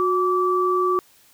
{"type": "tone pair together", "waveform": "sine", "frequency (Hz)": [364.7, 1158], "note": ["F#4", "D6"], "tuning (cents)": [-25, -25], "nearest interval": "octave + minor sixth", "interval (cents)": 2000, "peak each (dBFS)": -20, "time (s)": [0, 0.99], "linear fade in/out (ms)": 0, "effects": ["white hiss -55 dBFS RMS until 1.33 s"]}